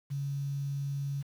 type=tone with quantisation; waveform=sine; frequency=140.1 Hz; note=C#3; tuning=19 cents sharp; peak=-31 dBFS; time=0.1-1.23 s; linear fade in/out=20 ms; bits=9; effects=none